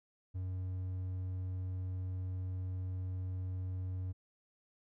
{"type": "tone", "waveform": "triangle", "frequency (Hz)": 92.5, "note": "F#2", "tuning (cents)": 0, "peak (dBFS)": -34, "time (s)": [0.34, 4.13], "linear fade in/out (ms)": 20, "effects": []}